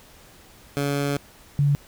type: tone pair in turn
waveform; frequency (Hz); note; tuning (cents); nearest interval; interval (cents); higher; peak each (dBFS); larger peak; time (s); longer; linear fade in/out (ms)
15% pulse / sine; 142 / 142.91; C#3 / D3; +42 / -47; unison; 11; second; -16; neither; 0.77-1.17 / 1.59-1.75; first; 0
effects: pink hiss -50 dBFS RMS until 1.87 s